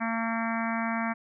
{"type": "harmonic tone", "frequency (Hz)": 227.7, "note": "A#3", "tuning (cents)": -40, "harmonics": [1, 3, 4, 5, 6, 7, 8, 9, 10], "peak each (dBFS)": [-30, -35, -36, -37, -38, -38, -39, -40, -40], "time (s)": [0, 1.14], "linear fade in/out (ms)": 20, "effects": []}